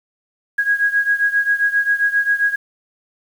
sine beating tone pair, 1645 / 1652.5 Hz, G#6 / G#6, -17 / -9 cents, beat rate 7.5 Hz, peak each -16 / -19 dBFS, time 0.58-2.56 s, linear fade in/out 10 ms, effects 7-bit

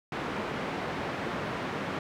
pink band-pass noise, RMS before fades -34 dBFS, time 0.12-1.99 s, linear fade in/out 2 ms, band 160 to 2100 Hz, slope 12 dB/octave, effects none

